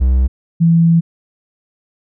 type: tone pair in turn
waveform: triangle / sine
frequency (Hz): 64.1 / 166.74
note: C2 / E3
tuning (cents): -35 / +20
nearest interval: octave + perfect fourth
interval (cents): 1655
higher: second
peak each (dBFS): -7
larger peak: neither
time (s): 0-0.28 / 0.6-1.01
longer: second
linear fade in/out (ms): 20
effects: none